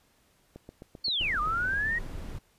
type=click train; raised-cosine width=2 ms; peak=-30 dBFS; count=10; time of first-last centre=0.56-1.735 s; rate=7.66 Hz
type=linear two-way sweep; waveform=sine; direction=down then up; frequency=4551 to 1180 to 1910 Hz; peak=-26 dBFS; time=1.04-1.99 s; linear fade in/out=10 ms; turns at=1.4 s
type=noise; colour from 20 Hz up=brown; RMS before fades=-38 dBFS; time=1.2-2.39 s; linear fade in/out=10 ms
effects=pink hiss -66 dBFS RMS until 2.58 s + resampled to 32000 Hz